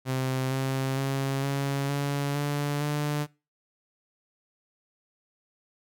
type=tone with pitch steps; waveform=sawtooth; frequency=130.81 / 133.48 / 136.21 / 138.99 / 141.83 / 144.72 / 147.68 Hz; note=C3 / C3 / C#3 / C#3 / C#3 / D3 / D3; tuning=0 / +35 / -30 / +5 / +40 / -25 / +10 cents; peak=-22 dBFS; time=0.05-3.27 s; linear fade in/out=50 ms; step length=460 ms; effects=noise-tail reverb RT60 0.3 s tail -23 dB re dry